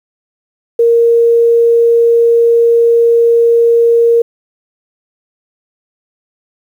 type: tone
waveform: sine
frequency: 466.2 Hz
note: A#4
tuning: in tune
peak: -5 dBFS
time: 0.79-4.22 s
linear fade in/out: 5 ms
effects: 7-bit